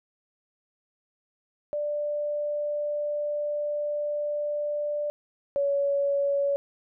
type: tone pair in turn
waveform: sine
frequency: 590 / 563.1 Hz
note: D5 / C#5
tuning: +8 / +27 cents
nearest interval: minor second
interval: 81 cents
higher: first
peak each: -26 / -22 dBFS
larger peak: second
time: 1.73-5.1 / 5.56-6.56 s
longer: first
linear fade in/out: 0 ms
effects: none